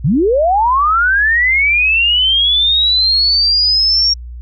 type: linear sweep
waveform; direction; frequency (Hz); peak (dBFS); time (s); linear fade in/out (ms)
sine; up; 112.2 to 5588; -9; 0.04-4.14; 10
effects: added 60 Hz sine -26 dBFS peak until 4.41 s